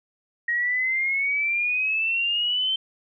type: exponential sweep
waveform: sine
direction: up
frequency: 1880 to 3111 Hz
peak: -21 dBFS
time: 0.48-2.76 s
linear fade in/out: 5 ms
effects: none